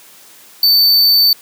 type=tone; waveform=square; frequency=4546 Hz; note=C#8; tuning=43 cents sharp; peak=-8 dBFS; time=0.63-1.33 s; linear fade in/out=2 ms; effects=white hiss -42 dBFS RMS until 1.41 s + high-pass 150 Hz 12 dB/octave